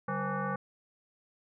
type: tone with frequency modulation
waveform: sine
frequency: 480 Hz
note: B4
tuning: 49 cents flat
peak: -30 dBFS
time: 0.08-0.56 s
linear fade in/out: 5 ms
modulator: 336 Hz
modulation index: 3
effects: none